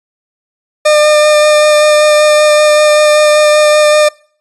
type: tone with vibrato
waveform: 40% pulse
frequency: 603 Hz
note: D5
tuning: 46 cents sharp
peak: -4 dBFS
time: 0.85-4.09 s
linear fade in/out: 10 ms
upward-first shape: sine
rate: 5.2 Hz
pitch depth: 11 cents each way
effects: noise-tail reverb RT60 0.5 s tail -24 dB re dry + resampled to 24000 Hz